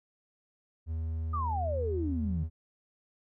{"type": "tone", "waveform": "triangle", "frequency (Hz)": 80.6, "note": "E2", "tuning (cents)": -38, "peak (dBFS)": -29, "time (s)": [0.86, 2.5], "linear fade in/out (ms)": 50}
{"type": "exponential sweep", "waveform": "sine", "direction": "down", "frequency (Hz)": [1244.5, 146.7], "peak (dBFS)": -31, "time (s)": [1.33, 2.44], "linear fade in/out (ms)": 10}
{"effects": []}